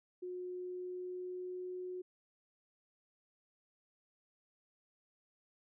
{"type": "tone with pitch glide", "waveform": "sine", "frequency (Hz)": [362, 364.7], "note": ["F#4", "F#4"], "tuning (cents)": [-38, -25], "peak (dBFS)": -40, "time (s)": [0.22, 2.02], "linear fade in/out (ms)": 10, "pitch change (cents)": 13, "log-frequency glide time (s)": [0.51, 1.73], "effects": []}